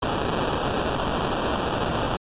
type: noise with sample-and-hold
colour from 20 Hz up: white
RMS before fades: -25 dBFS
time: 0.02-2.17 s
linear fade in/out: 10 ms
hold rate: 2100 Hz
effects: resampled to 8000 Hz